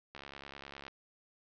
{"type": "click train", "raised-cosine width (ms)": 0.3, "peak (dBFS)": -30, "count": 52, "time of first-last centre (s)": [0.15, 0.881], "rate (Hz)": 69.8, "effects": ["resampled to 16000 Hz", "11-bit"]}